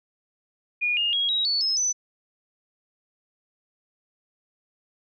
sine tone with pitch steps, 2441 / 2837 / 3296 / 3830 / 4451 / 5172 / 6010 Hz, D#7 / F7 / G#7 / A#7 / C#8 / E8 / F#8, -34 / +27 / -14 / +46 / +6 / -34 / +26 cents, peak -21 dBFS, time 0.81-1.93 s, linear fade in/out 20 ms, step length 160 ms, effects none

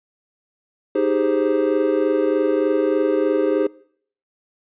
triangle chord, Ab major seventh, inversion second, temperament equal, 311.1 / 392 / 415.3 / 523.3 Hz, Eb4 / G4 / Ab4 / C5, 0 / 0 / 0 / 0 cents, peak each -20 dBFS, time 0.95-3.67 s, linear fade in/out 5 ms, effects noise-tail reverb RT60 0.6 s tail -22 dB re dry + resampled to 8000 Hz

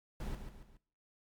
brown noise with echo, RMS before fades -39 dBFS, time 0.2-0.35 s, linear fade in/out 2 ms, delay 140 ms, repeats 3, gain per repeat -7 dB, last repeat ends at 0.77 s, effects noise-tail reverb RT60 0.5 s tail -20 dB re dry + MP3 96 kbps

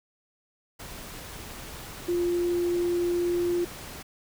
sine tone in noise, 349.2 Hz, F4, in tune, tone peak -23 dBFS, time 2.08-3.65 s, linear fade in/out 10 ms, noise pink, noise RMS -41 dBFS, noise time 0.79-4.03 s, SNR +15 dB, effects none

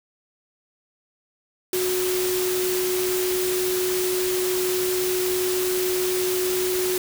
sine tone in noise, 367.2 Hz, F#4, 13 cents flat, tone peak -22 dBFS, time 1.73-6.98 s, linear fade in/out 2 ms, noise white, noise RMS -28 dBFS, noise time 1.73-6.98 s, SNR +3 dB, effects none

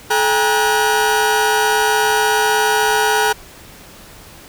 40% pulse tone cluster, 429.7 / 803 / 948 / 1462 Hz, A4 / G5 / A#5 / F#6, -41 / +41 / +29 / -21 cents, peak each -18 dBFS, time 0.1-3.33 s, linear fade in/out 10 ms, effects pink hiss -40 dBFS RMS until 4.48 s

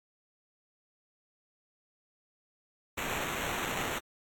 blue noise with sample-and-hold, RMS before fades -35 dBFS, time 2.97-3.99 s, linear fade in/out 10 ms, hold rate 4900 Hz, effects AAC 64 kbps

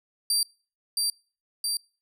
25% pulse tone with echo, 4699 Hz, D8, in tune, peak -17 dBFS, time 0.3-0.43 s, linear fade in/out 2 ms, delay 670 ms, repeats 2, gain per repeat -2 dB, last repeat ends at 1.77 s, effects noise-tail reverb RT60 0.4 s tail -26 dB re dry

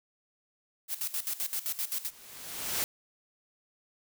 blue noise with tremolo, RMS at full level -32 dBFS, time 0.88-2.11 s, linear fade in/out 50 ms, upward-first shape square, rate 7.7 Hz, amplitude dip 80%
white noise with exponential growth, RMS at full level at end -29 dBFS, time 1.73-2.84 s, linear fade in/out 0 ms, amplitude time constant 240 ms
effects none

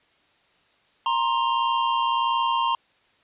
square tone pair together, 932.3 / 1053.8 Hz, A#5 / C6, 0 / +12 cents, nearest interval major second, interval 212 cents, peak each -24 dBFS, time 1.06-2.75 s, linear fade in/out 2 ms, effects white hiss -62 dBFS RMS until 3.23 s + resampled to 8000 Hz

